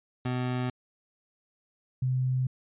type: tone pair in turn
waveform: 25% pulse / sine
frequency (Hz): 125.6 / 128.61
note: B2 / C3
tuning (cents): +30 / -29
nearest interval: unison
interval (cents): 41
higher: second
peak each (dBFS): -24 / -24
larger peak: neither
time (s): 0.25-0.7 / 2.02-2.47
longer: neither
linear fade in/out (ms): 5
effects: resampled to 8000 Hz